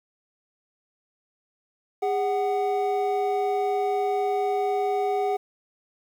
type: tone pair together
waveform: triangle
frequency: 407.7 / 746 Hz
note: G#4 / F#5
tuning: -32 / +14 cents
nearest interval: minor seventh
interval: 1046 cents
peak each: -23 dBFS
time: 2.02-5.37 s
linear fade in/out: 10 ms
effects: 9-bit